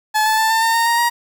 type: tone with pitch steps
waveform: 30% pulse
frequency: 860 / 872 / 884.2 / 896.5 / 909 / 921.7 / 934.6 / 947.6 Hz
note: A5 / A5 / A5 / A5 / A#5 / A#5 / A#5 / A#5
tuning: -40 / -16 / +8 / +32 / -44 / -20 / +4 / +28 cents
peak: -11 dBFS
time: 0.14-1.1 s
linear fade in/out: 20 ms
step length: 120 ms
effects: 8-bit